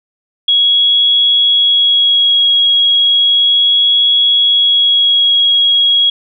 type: tone with vibrato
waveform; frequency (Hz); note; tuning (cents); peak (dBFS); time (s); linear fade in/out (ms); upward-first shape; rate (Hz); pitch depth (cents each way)
sine; 3322; G#7; 0; -7; 0.48-6.1; 5; sine; 0.34; 9
effects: none